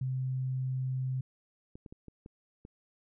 sine tone, 130 Hz, C3, 11 cents flat, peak -30 dBFS, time 0.01-1.21 s, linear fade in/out 5 ms
clicks, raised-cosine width 3 ms, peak -34 dBFS, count 6, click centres 1.755 / 1.862 / 1.925 / 2.083 / 2.261 / 2.651 s
effects none

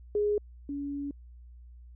sine tone pair in turn, 415.3 / 283.6 Hz, G#4 / C#4, 0 / +40 cents, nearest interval perfect fifth, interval 660 cents, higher first, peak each -24 / -32 dBFS, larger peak first, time 0.15-0.38 / 0.69-1.11 s, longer second, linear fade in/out 2 ms, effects added 60 Hz sine -47 dBFS peak until 1.95 s

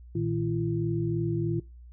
sine tone cluster, 115 / 158.2 / 339.3 Hz, A#2 / D#3 / F4, -23 / +29 / -50 cents, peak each -30 dBFS, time 0.15-1.6 s, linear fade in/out 5 ms, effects noise-tail reverb RT60 0.3 s tail -22 dB re dry + added 60 Hz sine -45 dBFS peak until 1.92 s

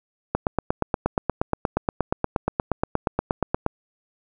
click train, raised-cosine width 1 ms, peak -6 dBFS, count 29, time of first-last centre 0.35-3.664 s, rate 8.45 Hz, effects none

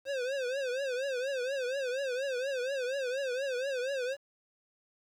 square tone with vibrato, 523.3 Hz, C5, in tune, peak -32 dBFS, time 0.05-4.17 s, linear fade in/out 50 ms, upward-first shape triangle, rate 4.2 Hz, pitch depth 150 cents each way, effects low-pass 6000 Hz 12 dB/octave + 10-bit

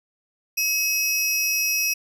30% pulse tone pair together, 2566 / 5731 Hz, E7 / F8, -47 / +44 cents, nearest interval octave + major second, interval 1391 cents, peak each -20 dBFS, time 0.57-1.94 s, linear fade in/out 10 ms, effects none

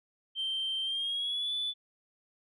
sine tone with pitch glide, 3134 to 3477 Hz, G7 to A7, -1 to -21 cents, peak -29 dBFS, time 0.35-1.74 s, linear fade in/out 50 ms, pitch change +180 cents, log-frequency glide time 0.82-1.53 s, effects tanh soft clip ceiling -27 dBFS

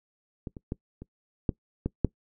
clicks, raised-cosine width 3 ms, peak -22 / -28 / -18 / -28 / -11 / -15 / -8 dBFS, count 7, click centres 0.472 / 0.568 / 0.721 / 1.02 / 1.492 / 1.86 / 2.047 s, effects noise-tail reverb RT60 0.1 s tail -22 dB re dry

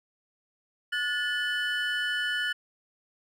triangle tone cluster, 1454 / 1741 / 2990 Hz, F#6 / A6 / F#7, -31 / -19 / +17 cents, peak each -29 / -29 / -31 dBFS, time 0.92-2.53 s, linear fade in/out 10 ms, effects none

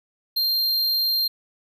square tone, 4186 Hz, C8, in tune, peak -20 dBFS, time 0.36-1.28 s, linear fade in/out 10 ms, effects none

